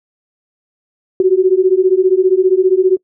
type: beating tone pair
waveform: sine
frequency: 366 / 381 Hz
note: F#4 / G4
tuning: -19 / -49 cents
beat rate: 15 Hz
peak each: -11 dBFS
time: 1.2-2.97 s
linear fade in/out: 2 ms
effects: noise-tail reverb RT60 0.1 s tail -24 dB re dry